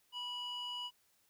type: tone with band-pass filter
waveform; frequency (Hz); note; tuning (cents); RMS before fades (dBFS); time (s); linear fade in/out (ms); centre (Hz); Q
square; 979; B5; -15; -42; 0.12-0.91; 50; 2500; 6.7
effects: white hiss -73 dBFS RMS until 1.29 s